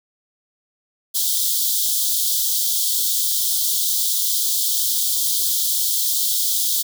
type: high-pass noise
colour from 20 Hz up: white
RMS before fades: -20 dBFS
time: 1.14-6.83 s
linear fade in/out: 20 ms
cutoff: 3200 Hz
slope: 96 dB/octave
effects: none